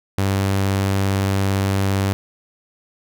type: tone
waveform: sawtooth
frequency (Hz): 97.6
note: G2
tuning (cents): -7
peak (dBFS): -13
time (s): 0.18-2.13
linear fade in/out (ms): 0
effects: none